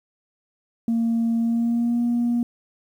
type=tone with pitch glide; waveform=sine; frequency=230 to 238.4 Hz; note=A#3 to A#3; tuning=-23 to +39 cents; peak=-17 dBFS; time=0.88-2.43 s; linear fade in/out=2 ms; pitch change=+62 cents; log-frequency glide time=1.39-2.01 s; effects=tanh soft clip ceiling -16 dBFS + 9-bit